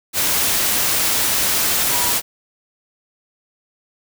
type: tone in noise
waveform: sine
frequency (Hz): 967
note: B5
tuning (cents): -37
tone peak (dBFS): -26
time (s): 1.89-2.14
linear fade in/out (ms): 50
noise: white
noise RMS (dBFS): -18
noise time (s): 0.13-2.22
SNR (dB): -11
effects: none